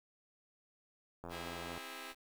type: click train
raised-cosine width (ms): 1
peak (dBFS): -32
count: 47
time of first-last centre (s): 1.24-1.777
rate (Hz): 85.7
type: chord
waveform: 5% pulse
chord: C augmented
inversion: none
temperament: just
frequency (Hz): 261.6 / 327 / 408.8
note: C4 / E4 / G#4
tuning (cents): 0 / -14 / -27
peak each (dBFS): -39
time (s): 1.29-2.15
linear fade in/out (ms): 50
effects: 10-bit